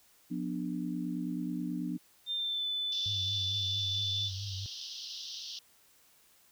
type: chord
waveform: sine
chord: B diminished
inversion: second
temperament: just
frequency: 177.8 / 246.9 / 296.3 Hz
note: F3 / B3 / D4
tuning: +31 / 0 / +15 cents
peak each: -37 dBFS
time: 0.3-1.98 s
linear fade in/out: 20 ms
type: tone with pitch glide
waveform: sine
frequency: 3600 to 3504 Hz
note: A7 to A7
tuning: +39 to -8 cents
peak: -31 dBFS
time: 2.26-4.31 s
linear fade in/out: 50 ms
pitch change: -47 cents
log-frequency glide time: 2.36-2.66 s
type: band-pass noise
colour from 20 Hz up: white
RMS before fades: -43 dBFS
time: 2.92-5.59 s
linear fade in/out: 2 ms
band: 2900 to 5800 Hz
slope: 96 dB/octave
type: tone with vibrato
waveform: sine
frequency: 98 Hz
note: G2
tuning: in tune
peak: -37 dBFS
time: 3.06-4.66 s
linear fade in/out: 0 ms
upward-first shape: triangle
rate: 4.5 Hz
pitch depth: 77 cents each way
effects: white hiss -64 dBFS RMS until 6.51 s